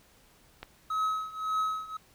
click, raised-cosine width 0.3 ms, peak -23 dBFS, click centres 0.63 s
triangle tone with tremolo, 1280 Hz, D#6, 49 cents sharp, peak -23 dBFS, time 0.9-1.97 s, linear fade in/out 5 ms, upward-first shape triangle, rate 1.8 Hz, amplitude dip 90%
effects pink hiss -61 dBFS RMS until 2.14 s

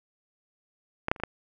clicks, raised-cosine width 0.5 ms, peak -12 / -6 / -29 / -27 / -10 dBFS, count 5, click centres 1.084 / 1.115 / 1.162 / 1.2 / 1.236 s, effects none

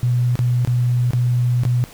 sine tone with dropouts, 122.5 Hz, B2, 14 cents flat, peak -14 dBFS, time 0.03-1.84 s, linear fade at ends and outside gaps 0 ms, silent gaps 0.355-0.391 / 0.649-0.674 / 1.107-1.134 / 1.635-1.652 s, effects pink hiss -42 dBFS RMS until 1.93 s

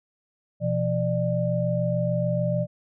sine tone cluster, 123.4 / 170.2 / 595 Hz, B2 / F3 / D5, -1 / -44 / +22 cents, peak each -26 dBFS, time 0.6-2.67 s, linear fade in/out 50 ms, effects none

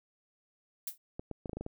violet noise with exponential decay, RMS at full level -31 dBFS, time 0.87-0.98 s, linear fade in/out 5 ms, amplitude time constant 22 ms
clicks, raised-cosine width 2 ms, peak -25 dBFS, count 8, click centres 1.195 / 1.313 / 1.458 / 1.495 / 1.532 / 1.57 / 1.61 / 1.664 s
effects none

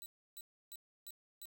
5% pulse tone bursts, 3951 Hz, B7, in tune, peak -39 dBFS, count 5, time 0.02-1.455 s, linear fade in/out 0 ms, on 39 ms, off 310 ms, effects none

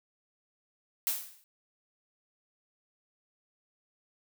blue noise with exponential decay, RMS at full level -27 dBFS, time 1.07-1.44 s, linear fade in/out 0 ms, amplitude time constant 80 ms, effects none

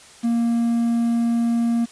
triangle tone with quantisation, 233.6 Hz, A#3, 4 cents sharp, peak -15 dBFS, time 0.23-1.86 s, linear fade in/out 20 ms, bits 7, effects white hiss -46 dBFS RMS until 1.91 s + resampled to 22050 Hz

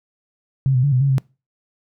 sine tone with pitch steps, 134.4 / 126.1 / 142.7 / 126.7 / 138.7 / 133.1 Hz, C3 / B2 / D3 / B2 / C#3 / C3, +47 / +36 / -49 / +45 / +1 / +30 cents, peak -13 dBFS, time 0.66-1.182 s, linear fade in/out 0 ms, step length 87 ms, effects noise-tail reverb RT60 0.3 s tail -24 dB re dry

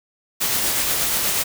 white noise with tremolo, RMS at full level -20 dBFS, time 0.4-1.44 s, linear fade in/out 20 ms, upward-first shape sine, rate 8.3 Hz, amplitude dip 25%, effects none

